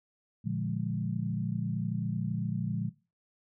sine chord, Bb dominant seventh, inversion none, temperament equal, 116.54 / 146.83 / 174.61 / 207.7 Hz, Bb2 / D3 / F3 / Ab3, 0 / 0 / 0 / 0 cents, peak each -35 / -36 / -34 / -36 dBFS, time 0.44-2.9 s, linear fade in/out 20 ms, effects noise-tail reverb RT60 0.3 s tail -19 dB re dry

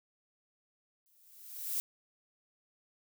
violet noise with exponential growth, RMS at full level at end -32 dBFS, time 1.06-1.8 s, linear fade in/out 0 ms, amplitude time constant 160 ms, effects none

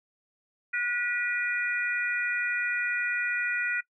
harmonic tone, 485.2 Hz, B4, 31 cents flat, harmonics 3 / 4 / 5, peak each -30 / -31 / -32 dBFS, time 0.73-3.81 s, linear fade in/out 10 ms, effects noise-tail reverb RT60 0.1 s tail -21 dB re dry

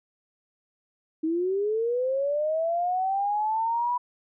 sine linear sweep, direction up, 311.1 to 988 Hz, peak -23 dBFS, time 1.23-3.98 s, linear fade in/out 10 ms, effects none

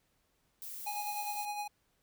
violet noise, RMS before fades -44 dBFS, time 0.62-1.45 s, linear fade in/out 0 ms
square tone with tremolo, 829 Hz, G#5, 3 cents flat, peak -35 dBFS, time 0.86-1.68 s, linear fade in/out 10 ms, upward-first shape sine, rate 9.8 Hz, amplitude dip 45%
effects pink hiss -75 dBFS RMS until 2.02 s

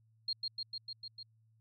sine tone with echo, 4236 Hz, C8, 21 cents sharp, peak -32 dBFS, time 0.28-0.33 s, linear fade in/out 5 ms, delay 150 ms, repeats 6, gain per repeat -2 dB, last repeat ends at 1.23 s, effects added 111 Hz sine -66 dBFS peak until 1.6 s

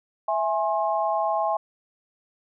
sine chord, E augmented, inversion none, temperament equal with one note detuned, 659.3 / 830.6 / 1067.3 Hz, E5 / G#5 / B#5, 0 / 0 / +34 cents, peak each -25 / -25 / -28 dBFS, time 0.28-1.57 s, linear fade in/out 5 ms, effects none

